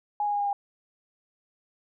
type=tone with pitch steps; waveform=sine; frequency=830.6 / 824.4 / 818.2 / 812.1 / 806 Hz; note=G#5 / G#5 / G#5 / G#5 / G5; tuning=0 / -13 / -26 / -39 / +48 cents; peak=-24 dBFS; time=0.2-0.53 s; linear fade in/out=2 ms; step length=66 ms; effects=none